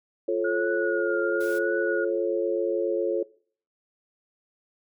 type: chord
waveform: sine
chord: F augmented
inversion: none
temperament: just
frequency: 349.2 / 436.5 / 545.7 Hz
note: F4 / A4 / C#5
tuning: 0 / -14 / -27 cents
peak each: -27 dBFS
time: 0.28-3.23 s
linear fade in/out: 5 ms
type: tone with vibrato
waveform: sine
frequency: 1440 Hz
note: F#6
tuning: 47 cents flat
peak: -29 dBFS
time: 0.44-2.05 s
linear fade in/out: 10 ms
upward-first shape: triangle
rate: 0.95 Hz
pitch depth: 48 cents each way
type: noise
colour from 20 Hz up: white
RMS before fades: -45 dBFS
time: 1.4-1.59 s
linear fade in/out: 10 ms
effects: noise-tail reverb RT60 0.5 s tail -22 dB re dry